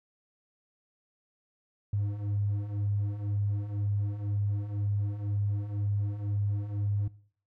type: beating tone pair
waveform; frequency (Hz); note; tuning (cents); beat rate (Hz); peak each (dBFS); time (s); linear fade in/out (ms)
triangle; 100.8 / 102.8; G2 / G#2; +49 / -17; 2; -30 / -26; 1.93-7.08; 5
effects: noise-tail reverb RT60 0.5 s tail -22 dB re dry + tanh soft clip ceiling -23 dBFS